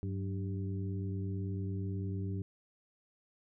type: harmonic tone with a mistuned harmonic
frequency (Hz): 98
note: G2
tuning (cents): 0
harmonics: 1 / 2 / 3 / 4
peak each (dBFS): -35 / -41 / -45 / -47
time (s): 0.03-2.42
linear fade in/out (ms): 0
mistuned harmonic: 2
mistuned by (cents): -82
effects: none